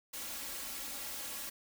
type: noise with comb filter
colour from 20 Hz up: white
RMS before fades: -42 dBFS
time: 0.13-1.5 s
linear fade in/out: 10 ms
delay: 3.6 ms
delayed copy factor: +0.75
effects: none